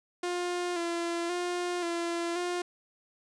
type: tone with vibrato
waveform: sawtooth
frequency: 347.2 Hz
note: F4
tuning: 10 cents flat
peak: -26 dBFS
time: 0.23-2.62 s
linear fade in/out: 5 ms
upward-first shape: square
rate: 0.94 Hz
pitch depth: 34 cents each way
effects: resampled to 22050 Hz